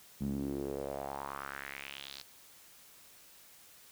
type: tone with band-pass filter sweep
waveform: sawtooth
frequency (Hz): 69.3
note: C#2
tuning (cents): 0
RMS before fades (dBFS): -40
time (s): 0.2-2.23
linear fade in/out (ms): 20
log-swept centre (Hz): 190 to 4600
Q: 3.5
effects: white hiss -58 dBFS RMS until 3.91 s